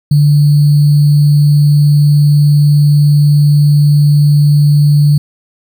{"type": "tone with sample-and-hold", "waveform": "sine", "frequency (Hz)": 146.7, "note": "D3", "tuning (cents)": -2, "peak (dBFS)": -4, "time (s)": [0.11, 5.18], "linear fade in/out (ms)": 5, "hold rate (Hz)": 4410, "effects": []}